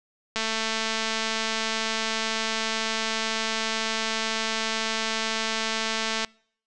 click train, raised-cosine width 0.2 ms, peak -10 dBFS, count 1308, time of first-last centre 0.36-6.247 s, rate 222 Hz, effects noise-tail reverb RT60 0.6 s tail -26 dB re dry + resampled to 22050 Hz

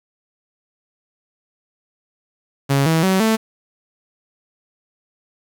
sawtooth tone with pitch steps, 138.59 / 161.98 / 189.32 / 221.3 Hz, C#3 / E3 / F#3 / A3, 0 / -30 / +40 / +10 cents, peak -10 dBFS, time 2.69-3.37 s, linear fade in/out 20 ms, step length 170 ms, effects 7-bit

